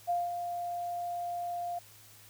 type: tone with ADSR envelope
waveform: sine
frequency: 700 Hz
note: F5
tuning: 4 cents sharp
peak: -26 dBFS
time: 0.07-1.79 s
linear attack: 29 ms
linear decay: 200 ms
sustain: -7 dB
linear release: 7 ms
effects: added 105 Hz sine -61 dBFS peak until 2.29 s + white hiss -56 dBFS RMS until 2.29 s